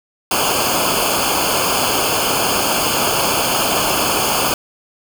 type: noise with comb filter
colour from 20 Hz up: pink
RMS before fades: -17 dBFS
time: 0.31-4.54 s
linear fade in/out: 2 ms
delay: 0.52 ms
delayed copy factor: -0.95
effects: none